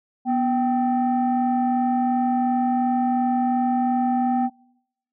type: tone pair together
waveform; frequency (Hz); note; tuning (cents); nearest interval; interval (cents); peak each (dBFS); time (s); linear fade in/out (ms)
sine; 245 / 777.8; B3 / G5; -14 / -14; octave + minor sixth; 2000; -19 / -20; 0.25-4.5; 50
effects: noise-tail reverb RT60 0.8 s tail -25 dB re dry + tanh soft clip ceiling -14 dBFS